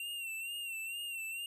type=tone with vibrato; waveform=square; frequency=2742 Hz; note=F7; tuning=32 cents flat; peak=-39 dBFS; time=0-1.46 s; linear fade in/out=2 ms; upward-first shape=sine; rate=2.2 Hz; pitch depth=63 cents each way; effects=none